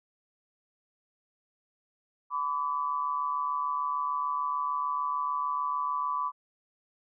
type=tone pair together; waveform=sine; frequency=1004 / 1150.7 Hz; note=B5 / D6; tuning=+28 / -36 cents; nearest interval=major second; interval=236 cents; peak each=-31 / -30 dBFS; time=2.3-6.32 s; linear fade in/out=50 ms; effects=none